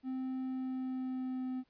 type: tone with pitch glide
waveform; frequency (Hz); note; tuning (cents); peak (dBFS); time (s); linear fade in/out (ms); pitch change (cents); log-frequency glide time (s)
triangle; 260 to 256.6; C4 to C4; -11 to -34; -33; 0.03-1.64; 50; -23; 0.43-1.5
effects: pink hiss -75 dBFS RMS until 1.69 s + resampled to 11025 Hz